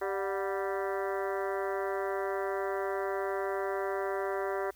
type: harmonic tone with a mistuned harmonic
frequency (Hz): 195.9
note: G3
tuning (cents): -1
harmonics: 2 / 3 / 4 / 5 / 6 / 7 / 8 / 9 / 10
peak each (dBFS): -33 / -37 / -39 / -41 / -43 / -44 / -45 / -46 / -47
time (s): 0.01-4.71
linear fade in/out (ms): 10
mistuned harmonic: 4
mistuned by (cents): -88
effects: added 58 Hz sine -62 dBFS peak until 4.75 s + white hiss -62 dBFS RMS until 4.75 s